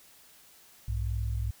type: tone pair together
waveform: sine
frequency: 61.74 / 103.83 Hz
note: B1 / G#2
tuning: 0 / 0 cents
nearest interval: major sixth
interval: 900 cents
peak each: -30 / -32 dBFS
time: 0.88-1.51 s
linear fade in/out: 5 ms
effects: white hiss -57 dBFS RMS until 1.6 s